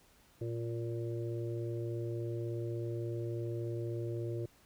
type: harmonic tone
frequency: 116.54 Hz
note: A#2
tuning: in tune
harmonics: 1 / 3 / 4 / 5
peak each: -37 / -39 / -46 / -48 dBFS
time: 0.41-4.46 s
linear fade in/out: 5 ms
effects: pink hiss -65 dBFS RMS until 4.65 s